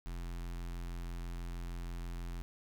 square tone with notch filter, 43.13 Hz, F1, 21 cents flat, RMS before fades -41 dBFS, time 0.06-2.42 s, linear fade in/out 0 ms, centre 530 Hz, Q 1.8, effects none

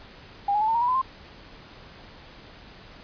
sine tone with pitch steps, 805 / 836.3 / 868.8 / 902.5 / 937.6 / 974 / 1011.9 / 1051.2 Hz, G5 / G#5 / A5 / A5 / A#5 / B5 / B5 / C6, +46 / +12 / -22 / +44 / +10 / -24 / +42 / +8 cents, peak -20 dBFS, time 0.48-1.016 s, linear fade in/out 5 ms, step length 67 ms, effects pink hiss -47 dBFS RMS until 3.03 s + resampled to 11025 Hz

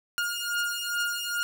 sawtooth beating tone pair, 1419 / 1421.4 Hz, F6 / F6, +27 / +30 cents, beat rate 2.4 Hz, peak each -27 dBFS, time 0.18-1.43 s, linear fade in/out 0 ms, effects none

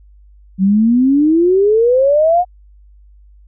sine exponential sweep, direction up, 185 to 734 Hz, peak -8 dBFS, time 0.58-2.45 s, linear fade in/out 50 ms, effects added 50 Hz sine -41 dBFS peak until 3.47 s

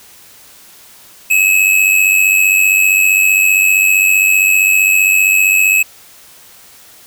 square tone with amplitude modulation, 2574 Hz, E7, 42 cents flat, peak -6 dBFS, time 1.3-5.83 s, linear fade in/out 10 ms, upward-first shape sine, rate 95.3 Hz, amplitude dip 60%, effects white hiss -41 dBFS RMS until 7.06 s

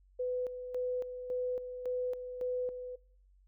sine tone with tremolo, 500 Hz, B4, 21 cents sharp, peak -31 dBFS, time 0.19-2.96 s, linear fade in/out 10 ms, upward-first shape square, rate 1.8 Hz, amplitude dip 60%, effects noise-tail reverb RT60 0.6 s tail -24 dB re dry + added 47 Hz sine -61 dBFS peak until 3.47 s

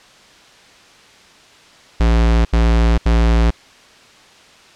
square tone bursts, 57 Hz, A#1, 38 cents flat, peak -11 dBFS, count 3, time 2-3.506 s, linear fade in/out 5 ms, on 450 ms, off 78 ms, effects white hiss -45 dBFS RMS until 4.75 s + low-pass 5000 Hz 12 dB/octave

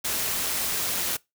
white noise with amplitude modulation, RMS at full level -26 dBFS, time 0.04-1.17 s, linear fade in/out 10 ms, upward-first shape sine, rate 185 Hz, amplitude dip 30%, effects noise-tail reverb RT60 0.2 s tail -23 dB re dry

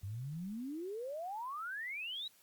sine exponential sweep, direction up, 93.2 to 3951 Hz, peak -39 dBFS, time 0.03-2.28 s, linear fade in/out 5 ms, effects white hiss -66 dBFS RMS until 2.42 s + Opus 48 kbps

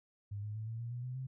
sine tone with pitch steps, 101.8 / 105.51 / 109.36 / 113.35 / 117.48 / 121.76 / 126.2 / 130.8 Hz, G#2 / G#2 / A2 / A#2 / A#2 / B2 / B2 / C3, -34 / +28 / -10 / -48 / +14 / -24 / +38 / 0 cents, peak -38 dBFS, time 0.31-1.27 s, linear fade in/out 10 ms, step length 120 ms, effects none

